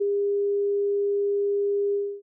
sine tone with ADSR envelope, 404 Hz, G#4, 48 cents flat, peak -19 dBFS, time 0-2.22 s, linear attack 18 ms, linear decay 6 ms, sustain -2 dB, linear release 280 ms, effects none

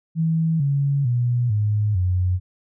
sine tone with pitch steps, 162.3 / 140.48 / 121.59 / 105.24 / 91.09 Hz, E3 / C#3 / B2 / G#2 / F#2, -27 / +23 / -27 / +23 / -27 cents, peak -17 dBFS, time 0.15-2.4 s, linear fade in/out 50 ms, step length 450 ms, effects none

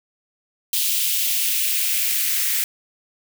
blue noise with high-pass filter sweep, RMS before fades -21 dBFS, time 0.73-2.64 s, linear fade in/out 2 ms, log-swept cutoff 3100 to 1900 Hz, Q 2.3, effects none

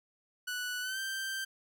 sawtooth tone with pitch glide, 1480 to 1566.2 Hz, F#6 to G6, 0 to -2 cents, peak -31 dBFS, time 0.47-1.45 s, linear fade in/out 10 ms, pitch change +98 cents, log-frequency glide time 0.81-0.99 s, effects none

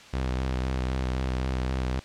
sawtooth tone with vibrato, 64.2 Hz, C2, 32 cents flat, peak -22 dBFS, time 0.13-2 s, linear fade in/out 10 ms, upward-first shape sine, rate 3.9 Hz, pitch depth 36 cents each way, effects white hiss -48 dBFS RMS until 2.04 s + low-pass 5000 Hz 12 dB/octave

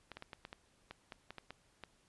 clicks, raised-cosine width 0.3 ms, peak -30 dBFS, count 12, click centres 0.117 / 0.17 / 0.224 / 0.332 / 0.451 / 0.529 / 0.91 / 1.122 / 1.306 / 1.383 / 1.506 / 1.837 s, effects pink hiss -71 dBFS RMS until 2.08 s + resampled to 24000 Hz

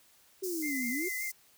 sine exponential two-way sweep, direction down then up, 386.4 to 233.1 to 386.4 Hz, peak -33 dBFS, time 0.42-1.09 s, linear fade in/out 10 ms, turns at 0.89 s
white high-pass noise, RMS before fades -40 dBFS, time 0.43-1.32 s, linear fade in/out 10 ms, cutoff 4900 Hz, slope 48 dB/octave
triangle tone with vibrato, 2063 Hz, C7, 25 cents flat, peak -33 dBFS, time 0.62-1.31 s, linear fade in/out 20 ms, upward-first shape sine, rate 5.2 Hz, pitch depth 38 cents each way
effects white hiss -63 dBFS RMS until 1.57 s

